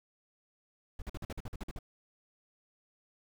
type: noise bursts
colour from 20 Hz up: brown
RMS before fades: -39 dBFS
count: 11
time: 0.99-1.789 s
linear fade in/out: 2 ms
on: 29 ms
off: 48 ms
effects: none